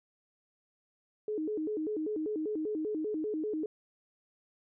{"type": "tone with vibrato", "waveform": "sine", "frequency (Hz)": 364.3, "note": "F#4", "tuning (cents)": -27, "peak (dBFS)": -31, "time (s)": [1.28, 3.66], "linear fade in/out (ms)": 2, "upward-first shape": "square", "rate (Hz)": 5.1, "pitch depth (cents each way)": 270, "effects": []}